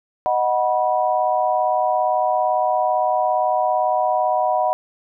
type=chord; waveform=sine; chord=B major; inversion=first; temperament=equal with one note detuned; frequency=622.3 / 740 / 974.7 Hz; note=D#5 / F#5 / B5; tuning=0 / 0 / -23 cents; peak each=-21 / -19 / -22 dBFS; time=0.26-4.73 s; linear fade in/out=0 ms; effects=none